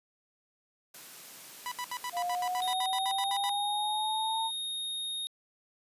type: high-pass noise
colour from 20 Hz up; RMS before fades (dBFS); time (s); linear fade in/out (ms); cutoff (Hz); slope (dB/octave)
white; -48; 0.94-2.74; 5; 130; 48
type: tone bursts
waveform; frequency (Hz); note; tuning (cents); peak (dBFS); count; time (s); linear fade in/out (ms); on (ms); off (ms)
sawtooth; 987.8; B5; 0; -30; 15; 1.66-3.494; 0; 56; 71
type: exponential sweep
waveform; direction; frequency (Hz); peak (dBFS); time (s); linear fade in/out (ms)
sine; up; 698.5 to 904; -30; 2.12-4.51; 50
type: tone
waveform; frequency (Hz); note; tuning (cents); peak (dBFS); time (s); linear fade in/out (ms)
square; 3715; A#7; -7; -34; 2.62-5.27; 0
effects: resampled to 32000 Hz